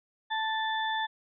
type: harmonic tone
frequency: 880 Hz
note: A5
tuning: in tune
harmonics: 1 / 2 / 4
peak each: -30 / -33 / -36 dBFS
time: 0.3-1.07 s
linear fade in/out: 20 ms
effects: none